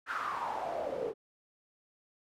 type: noise with band-pass filter sweep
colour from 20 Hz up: pink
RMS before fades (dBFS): -36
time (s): 0.06-1.14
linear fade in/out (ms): 50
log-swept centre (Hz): 1500 to 420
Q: 6.4
effects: none